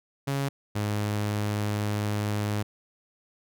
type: tone pair in turn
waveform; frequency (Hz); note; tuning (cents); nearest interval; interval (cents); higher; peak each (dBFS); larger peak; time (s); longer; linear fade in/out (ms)
sawtooth; 138.59 / 104.37; C#3 / G#2; 0 / +9; perfect fourth; 491; first; -22; neither; 0.27-0.49 / 0.75-2.63; second; 10
effects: none